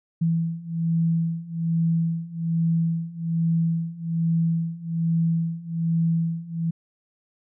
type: beating tone pair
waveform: sine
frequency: 164.81 / 166.01 Hz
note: E3 / E3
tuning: 0 / +13 cents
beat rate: 1.2 Hz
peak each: -25 / -23 dBFS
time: 0.21-6.71 s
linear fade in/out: 10 ms
effects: none